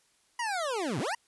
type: linear two-way sweep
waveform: 25% pulse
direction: down then up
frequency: 984 to 109.7 to 984 Hz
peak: -26 dBFS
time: 0.39-1.15 s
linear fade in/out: 5 ms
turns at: 0.99 s
effects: white hiss -68 dBFS RMS until 1.27 s + resampled to 24000 Hz

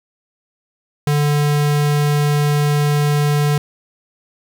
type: tone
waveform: square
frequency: 146.83 Hz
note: D3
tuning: in tune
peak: -14 dBFS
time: 1.07-3.58 s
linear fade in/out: 2 ms
effects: 8-bit

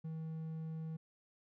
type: tone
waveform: triangle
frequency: 160 Hz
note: D#3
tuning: 49 cents sharp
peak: -38 dBFS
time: 0.04-0.97 s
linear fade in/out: 10 ms
effects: none

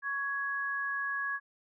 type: tone pair together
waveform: sine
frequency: 1116 / 1669.1 Hz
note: C#6 / G#6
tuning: +11 / +8 cents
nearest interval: perfect fifth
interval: 697 cents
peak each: -37 / -32 dBFS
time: 0.02-1.4 s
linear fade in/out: 50 ms
effects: none

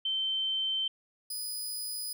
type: tone pair in turn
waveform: sine / 15% pulse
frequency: 3100 / 4978 Hz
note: G7 / D#8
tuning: -20 / 0 cents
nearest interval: minor sixth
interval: 820 cents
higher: second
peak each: -28 dBFS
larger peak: neither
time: 0.05-0.88 / 1.3-2.13 s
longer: neither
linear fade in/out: 5 ms
effects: none

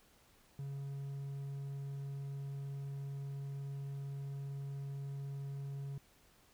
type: tone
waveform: triangle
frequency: 138.9 Hz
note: C#3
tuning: 4 cents sharp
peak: -38 dBFS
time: 0.59-5.98 s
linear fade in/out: 2 ms
effects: pink hiss -67 dBFS RMS until 6.53 s

